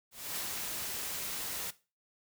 white noise with ADSR envelope, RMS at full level -36 dBFS, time 0.11-1.71 s, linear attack 270 ms, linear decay 48 ms, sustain -2 dB, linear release 11 ms, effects noise-tail reverb RT60 0.3 s tail -17 dB re dry

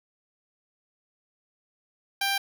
10% pulse tone, 790 Hz, G5, 13 cents sharp, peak -16 dBFS, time 2.21-2.38 s, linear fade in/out 5 ms, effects none

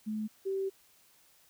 sine tone pair in turn, 215.2 / 386.9 Hz, A3 / G4, -38 / -23 cents, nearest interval minor seventh, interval 1015 cents, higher second, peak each -32 / -30 dBFS, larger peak second, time 0.06-0.28 / 0.45-0.7 s, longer second, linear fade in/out 20 ms, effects white hiss -64 dBFS RMS until 1.49 s

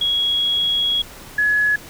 sine tone pair in turn, 3322 / 1693 Hz, G#7 / G#6, 0 / +33 cents, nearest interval octave, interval 1167 cents, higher first, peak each -16 / -14 dBFS, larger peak second, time 0.01-1.02 / 1.38-1.76 s, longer first, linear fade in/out 5 ms, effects pink hiss -39 dBFS RMS until 1.89 s

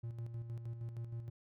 triangle tone with tremolo, 116.54 Hz, A#2, in tune, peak -37 dBFS, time 0.03-1.3 s, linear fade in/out 10 ms, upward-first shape square, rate 6.4 Hz, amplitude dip 50%, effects none

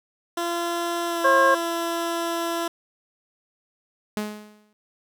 15% pulse tone with pitch glide, 342.4 to 337.3 Hz, F4 to E4, -34 to +40 cents, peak -18 dBFS, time 0.37-2.68 s, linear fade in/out 5 ms, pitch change -26 cents, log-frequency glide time 1.07-1.21 s
harmonic tone, 538 Hz, C5, 48 cents sharp, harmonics 1 / 2 / 3, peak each -19 / -18 / -21 dBFS, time 1.24-1.55 s, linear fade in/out 10 ms
sawtooth tone with exponential decay, 211 Hz, G#3, 28 cents sharp, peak -20 dBFS, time 4.17-4.73 s, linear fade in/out 0 ms, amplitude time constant 120 ms
effects none

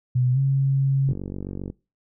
sine tone with pitch glide, 125.6 to 136.18 Hz, B2 to C#3, +30 to -30 cents, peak -17 dBFS, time 0.15-1.13 s, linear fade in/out 10 ms, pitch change +140 cents, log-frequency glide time 0.33-0.38 s
click train, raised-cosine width 3 ms, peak -19 dBFS, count 30, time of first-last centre 1.09-1.701 s, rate 47.5 Hz
effects noise-tail reverb RT60 0.3 s tail -24 dB re dry

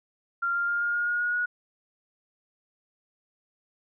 sine tone with pitch steps, 1387 / 1396.6 / 1406.4 / 1416.1 / 1426 / 1435.9 / 1445.9 / 1456 Hz, F6 / F6 / F6 / F6 / F6 / F6 / F#6 / F#6, -12 / 0 / +12 / +24 / +36 / +48 / -40 / -28 cents, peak -24 dBFS, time 0.42-1.46 s, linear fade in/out 10 ms, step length 130 ms, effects none

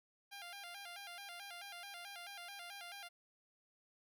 10% pulse tone with vibrato, 748 Hz, F#5, 19 cents sharp, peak -40 dBFS, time 0.31-3.09 s, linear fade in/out 20 ms, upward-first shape square, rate 4.6 Hz, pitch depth 120 cents each way, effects none

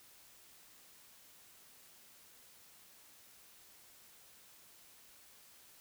silence, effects white hiss -61 dBFS RMS until 5.8 s

